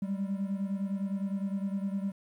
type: beating tone pair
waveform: triangle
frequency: 193.9 / 203.7 Hz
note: G3 / G#3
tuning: -19 / -33 cents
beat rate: 9.8 Hz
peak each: -29 / -33 dBFS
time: 0.02-2.12 s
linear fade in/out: 5 ms
effects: tanh soft clip ceiling -22 dBFS + 11-bit